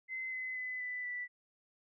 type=tone with pitch steps; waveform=sine; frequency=2055 / 2034 / 2013 / 1991.9 / 1971.3 Hz; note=C7 / C7 / B6 / B6 / B6; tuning=-32 / -50 / +33 / +14 / -4 cents; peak=-37 dBFS; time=0.08-1.28 s; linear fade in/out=50 ms; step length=240 ms; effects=none